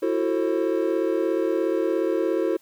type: chord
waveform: triangle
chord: F# half-diminished seventh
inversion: third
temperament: just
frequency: 333 / 370 / 444 / 532.8 Hz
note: E4 / F#4 / A4 / C5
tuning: +18 / 0 / +16 / +31 cents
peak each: -23 / -24 / -25 / -26 dBFS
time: 0.02-2.57 s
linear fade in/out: 10 ms
effects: white hiss -59 dBFS RMS until 2.61 s